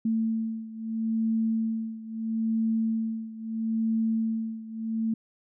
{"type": "beating tone pair", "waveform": "sine", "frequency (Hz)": [223.4, 224.16], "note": ["A3", "A3"], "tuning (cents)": [27, 32], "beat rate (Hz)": 0.76, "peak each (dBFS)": [-27, -30], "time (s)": [0.05, 5.14], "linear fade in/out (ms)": 5, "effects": []}